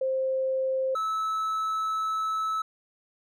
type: tone pair in turn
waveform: sine / triangle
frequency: 526 / 1303 Hz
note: C5 / E6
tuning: +9 / -20 cents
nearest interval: octave + major third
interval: 1571 cents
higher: second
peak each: -24 dBFS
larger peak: neither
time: 0.01-0.95 / 0.95-2.62 s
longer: second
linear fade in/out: 5 ms
effects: none